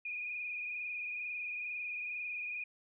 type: tone with frequency modulation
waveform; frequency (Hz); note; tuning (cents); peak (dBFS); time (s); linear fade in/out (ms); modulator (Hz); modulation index
sine; 2457; D#7; -22; -37; 0.05-2.64; 5; 22.2; 2.6
effects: none